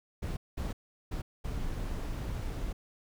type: noise bursts at uneven times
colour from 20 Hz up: brown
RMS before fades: -35 dBFS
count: 4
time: 0.22-0.37 / 0.57-0.73 / 1.11-1.22 / 1.44-2.73 s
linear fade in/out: 10 ms
effects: none